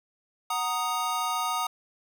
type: chord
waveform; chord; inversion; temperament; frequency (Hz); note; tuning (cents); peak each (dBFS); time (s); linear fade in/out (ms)
square; D# minor; first; equal; 740 / 932.3 / 1244.5; F#5 / A#5 / D#6; 0 / 0 / 0; -34 / -32 / -30; 0.5-1.67; 5
effects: none